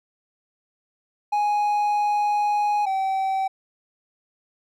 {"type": "tone pair in turn", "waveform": "triangle", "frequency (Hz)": [830.6, 769.6], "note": ["G#5", "G5"], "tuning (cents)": [0, -32], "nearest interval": "minor second", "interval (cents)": 132, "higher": "first", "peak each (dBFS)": [-17, -19], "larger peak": "first", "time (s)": [[1.32, 2.86], [2.86, 3.48]], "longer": "first", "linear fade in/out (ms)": 10, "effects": []}